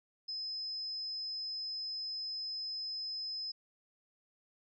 sine tone, 5100 Hz, D#8, 42 cents sharp, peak -37 dBFS, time 0.28-3.52 s, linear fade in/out 10 ms, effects none

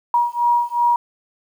sine beating tone pair, 954 / 956.7 Hz, A#5 / A#5, +40 / +45 cents, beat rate 2.7 Hz, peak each -18 dBFS, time 0.14-0.96 s, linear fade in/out 2 ms, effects 8-bit

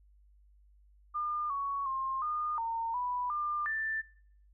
sine tone with pitch steps, 1206 / 1116 / 1063 / 1219 / 914 / 987 / 1198 / 1771 Hz, D6 / C#6 / C6 / D#6 / A#5 / B5 / D6 / A6, +46 / +11 / +27 / -36 / -34 / -1 / +34 / +11 cents, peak -31 dBFS, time 1.14-4.02 s, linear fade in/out 20 ms, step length 360 ms, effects noise-tail reverb RT60 0.6 s tail -21 dB re dry + added 50 Hz sine -59 dBFS peak until 4.53 s

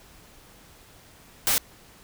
white noise, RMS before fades -22 dBFS, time 1.47-1.58 s, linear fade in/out 0 ms, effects pink hiss -52 dBFS RMS until 2.03 s

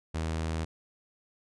sawtooth tone, 80.3 Hz, E2, 45 cents flat, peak -26 dBFS, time 0.14-0.65 s, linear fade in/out 10 ms, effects resampled to 22050 Hz

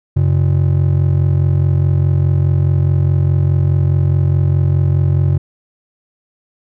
triangle ring-modulated tone, 115.8 Hz, A#2, 11 cents flat, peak -5 dBFS, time 0.16-5.38 s, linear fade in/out 10 ms, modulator 22.4 Hz, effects none

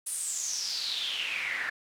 pink noise with band-pass filter sweep, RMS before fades -33 dBFS, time 0.06-1.7 s, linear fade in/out 10 ms, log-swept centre 9900 to 1700 Hz, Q 6.8, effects none

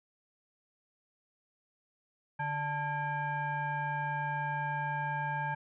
sine tone with frequency modulation, 883 Hz, A5, 6 cents sharp, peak -31 dBFS, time 2.39-5.55 s, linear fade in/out 10 ms, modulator 737 Hz, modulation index 1.1, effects none

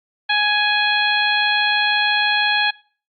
harmonic tone, 834 Hz, G#5, 7 cents sharp, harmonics 1 / 2 / 3 / 4 / 5, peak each -22 / -19 / -22 / -22 / -25 dBFS, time 0.29-2.71 s, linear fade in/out 10 ms, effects noise-tail reverb RT60 0.4 s tail -21 dB re dry + Opus 48 kbps

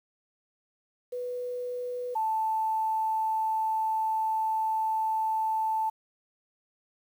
sine tone pair in turn, 493.9 / 880 Hz, B4 / A5, 0 / 0 cents, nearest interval minor seventh, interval 1000 cents, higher second, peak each -31 / -25 dBFS, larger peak second, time 1.12-2.15 / 2.15-5.9 s, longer second, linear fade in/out 10 ms, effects 9-bit

